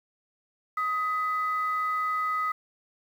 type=tone pair together; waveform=sine; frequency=1257.3 / 1996 Hz; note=D#6 / B6; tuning=+18 / +18 cents; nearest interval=minor sixth; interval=800 cents; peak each=-25 / -34 dBFS; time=0.77-2.52 s; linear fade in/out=5 ms; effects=tanh soft clip ceiling -18 dBFS + 9-bit